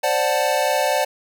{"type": "chord", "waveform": "square", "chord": "D dominant seventh", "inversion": "third", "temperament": "equal", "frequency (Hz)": [523.3, 587.3, 740, 880], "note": ["C5", "D5", "F#5", "A5"], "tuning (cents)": [0, 0, 0, 0], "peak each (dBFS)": [-25, -22, -24, -25], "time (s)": [0.03, 1.05], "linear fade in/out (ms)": 10, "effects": []}